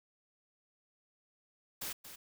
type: noise with echo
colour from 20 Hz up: white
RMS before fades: -40 dBFS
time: 1.81-1.93 s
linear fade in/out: 10 ms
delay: 230 ms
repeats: 1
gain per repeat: -10 dB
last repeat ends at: 2.16 s
effects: none